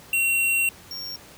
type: tone pair in turn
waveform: square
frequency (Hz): 2738 / 5527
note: F7 / F8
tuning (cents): -35 / -19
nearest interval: octave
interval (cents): 1216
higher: second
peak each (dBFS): -20 / -32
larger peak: first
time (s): 0.13-0.69 / 0.91-1.16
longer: first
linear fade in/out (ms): 2
effects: pink hiss -47 dBFS RMS until 1.37 s + high-pass 60 Hz 12 dB/octave